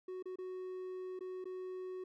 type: tone with dropouts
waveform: triangle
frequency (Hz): 370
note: F#4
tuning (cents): 0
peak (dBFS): -39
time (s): 0.08-2.04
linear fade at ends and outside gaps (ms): 5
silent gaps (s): 0.226-0.256 / 0.358-0.385 / 1.192-1.207 / 1.443-1.454
effects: none